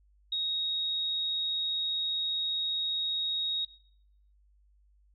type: tone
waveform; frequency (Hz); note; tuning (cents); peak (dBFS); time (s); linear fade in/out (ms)
sine; 3765; A#7; +16; -28; 0.32-3.65; 5
effects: noise-tail reverb RT60 0.7 s tail -19 dB re dry + added 50 Hz sine -61 dBFS peak until 5.14 s